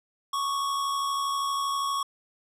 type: tone pair together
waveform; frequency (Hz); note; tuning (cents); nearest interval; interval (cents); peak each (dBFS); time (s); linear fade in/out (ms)
square; 1108.7 / 1181.2; C#6 / D6; 0 / +10; minor second; 110; -27 / -39; 0.33-2.03; 5
effects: low-pass 12000 Hz 12 dB/octave